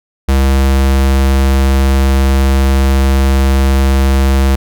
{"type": "tone", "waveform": "square", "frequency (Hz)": 67.3, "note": "C2", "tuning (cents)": 49, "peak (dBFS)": -8, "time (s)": [0.28, 4.56], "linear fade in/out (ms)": 10, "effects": []}